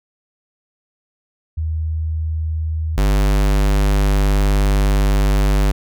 sine / square tone pair in turn, 79.3 / 49.77 Hz, D#2 / G1, +33 / +27 cents, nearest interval minor sixth, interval 806 cents, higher first, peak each -18 / -13 dBFS, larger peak second, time 1.57-2.97 / 2.97-5.72 s, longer second, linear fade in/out 10 ms, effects none

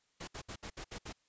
pink noise bursts, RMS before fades -44 dBFS, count 7, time 0.2-1.128 s, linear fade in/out 10 ms, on 76 ms, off 66 ms, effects white hiss -75 dBFS RMS until 1.28 s + resampled to 16000 Hz

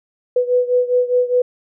sine beating tone pair, 493.9 / 498.8 Hz, B4 / B4, 0 / +17 cents, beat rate 4.9 Hz, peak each -15 / -18 dBFS, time 0.36-1.42 s, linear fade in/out 5 ms, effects none

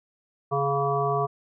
harmonic tone with a mistuned harmonic, 139.7 Hz, C#3, 14 cents sharp, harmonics 1 / 3 / 5 / 7 / 8, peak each -29 / -27 / -27 / -33 / -28 dBFS, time 0.51-1.27 s, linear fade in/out 20 ms, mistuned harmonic 8, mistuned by +42 cents, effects none

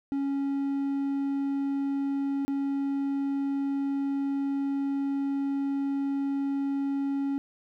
triangle tone with dropouts, 277.2 Hz, C#4, in tune, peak -24 dBFS, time 0.12-7.38 s, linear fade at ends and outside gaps 0 ms, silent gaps 2.45-2.48 s, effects none

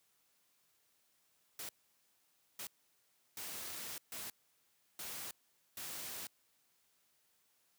white noise bursts at uneven times, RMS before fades -45 dBFS, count 6, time 1.59-1.69 / 2.59-2.67 / 3.37-3.98 / 4.12-4.3 / 4.99-5.31 / 5.77-6.27 s, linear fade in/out 2 ms, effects white hiss -75 dBFS RMS until 7.78 s + high-pass 80 Hz 12 dB/octave

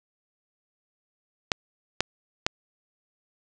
clicks, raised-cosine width 0.2 ms, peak -4 dBFS, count 3, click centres 1.518 / 2.006 / 2.465 s, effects resampled to 22050 Hz + 7-bit

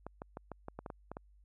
clicks, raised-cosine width 1 ms, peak -28 dBFS, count 10, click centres 0.066 / 0.219 / 0.371 / 0.517 / 0.684 / 0.79 / 0.862 / 0.902 / 1.116 / 1.169 s, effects added 50 Hz sine -60 dBFS peak until 1.44 s

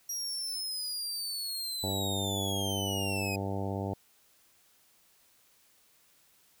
sawtooth linear sweep, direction down, 5700 to 2489 Hz, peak -31 dBFS, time 0.09-3.36 s, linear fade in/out 5 ms
harmonic tone, 98 Hz, G2, in tune, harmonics 1 / 2 / 3 / 4 / 5 / 6 / 7 / 8 / 9, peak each -35 / -38 / -40 / -41 / -42 / -43 / -43 / -44 / -45 dBFS, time 1.83-3.94 s, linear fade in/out 5 ms
effects white hiss -65 dBFS RMS until 6.6 s

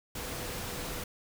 sine tone in noise, 493.9 Hz, B4, in tune, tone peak -48 dBFS, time 0.15-1.04 s, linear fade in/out 5 ms, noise pink, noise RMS -38 dBFS, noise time 0.15-1.04 s, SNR -13 dB, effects none

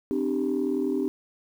sine chord, C suspended second, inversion none, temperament equal with one note detuned, 261.6 / 300.9 / 392 Hz, C4 / D4 / G4, 0 / +42 / 0 cents, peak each -27 dBFS, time 0.11-1.08 s, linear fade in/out 0 ms, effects tanh soft clip ceiling -17 dBFS + 9-bit

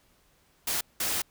white noise bursts at uneven times, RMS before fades -29 dBFS, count 2, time 0.67-0.81 / 1-1.22 s, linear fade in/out 5 ms, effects pink hiss -65 dBFS RMS until 1.3 s

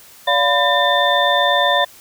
sine tone cluster, 576 / 704 / 1002 / 1798 / 3560 Hz, D5 / F5 / B5 / A6 / A7, -34 / +14 / +25 / +37 / +20 cents, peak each -19 dBFS, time 0.27-1.85 s, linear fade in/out 10 ms, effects white hiss -44 dBFS RMS until 2 s

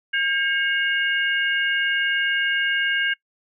sine tone cluster, 1610 / 2189 / 2837 Hz, G6 / C#7 / F7, +46 / -22 / +27 cents, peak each -21 / -28 / -26 dBFS, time 0.13-3.14 s, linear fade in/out 10 ms, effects noise-tail reverb RT60 0.1 s tail -21 dB re dry

